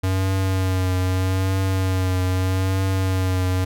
square tone with vibrato, 93.8 Hz, F#2, 24 cents sharp, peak -19 dBFS, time 0.03-3.65 s, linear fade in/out 10 ms, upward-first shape triangle, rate 0.8 Hz, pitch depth 35 cents each way, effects none

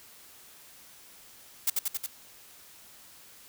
blue noise with echo, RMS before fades -25 dBFS, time 1.67-1.7 s, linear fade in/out 5 ms, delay 91 ms, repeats 4, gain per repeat -2 dB, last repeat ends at 2.064 s, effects white hiss -53 dBFS RMS until 3.48 s

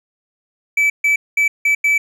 triangle tone bursts at uneven times, 2306 Hz, D7, 32 cents flat, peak -10 dBFS, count 5, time 0.77-0.9 / 1.04-1.16 / 1.37-1.48 / 1.65-1.75 / 1.84-1.98 s, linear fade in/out 5 ms, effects none

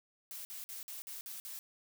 blue noise bursts, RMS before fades -45 dBFS, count 7, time 0.31-1.59 s, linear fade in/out 0 ms, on 140 ms, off 50 ms, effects none

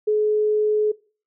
sine tone, 425.1 Hz, G#4, 40 cents sharp, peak -16 dBFS, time 0.07-0.92 s, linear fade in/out 10 ms, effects noise-tail reverb RT60 0.4 s tail -22 dB re dry

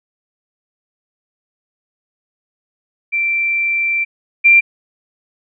sine tone pair in turn, 2349 / 2369 Hz, D7 / D7, 0 / +14 cents, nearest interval unison, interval 14 cents, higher second, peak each -14 / -5 dBFS, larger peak second, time 3.12-4.05 / 4.44-4.61 s, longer first, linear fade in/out 20 ms, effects none

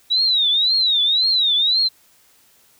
sine tone with vibrato, 3841 Hz, B7, 49 cents flat, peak -14 dBFS, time 0.1-1.89 s, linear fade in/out 20 ms, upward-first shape triangle, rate 1.9 Hz, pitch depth 200 cents each way, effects white hiss -55 dBFS RMS until 2.79 s

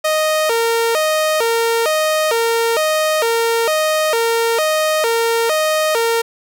sawtooth tone with vibrato, 535 Hz, C5, 38 cents sharp, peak -10 dBFS, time 0.04-6.22 s, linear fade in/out 10 ms, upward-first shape square, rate 1.1 Hz, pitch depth 260 cents each way, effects none

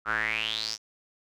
square tone with band-pass filter sweep, 55 Hz, A1, in tune, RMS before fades -30 dBFS, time 0.05-0.78 s, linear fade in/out 50 ms, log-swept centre 1300 to 5800 Hz, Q 7.6, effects none

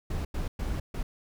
brown noise bursts at uneven times, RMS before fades -31 dBFS, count 4, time 0.1-0.25 / 0.34-0.48 / 0.59-0.8 / 0.94-1.03 s, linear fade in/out 5 ms, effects none

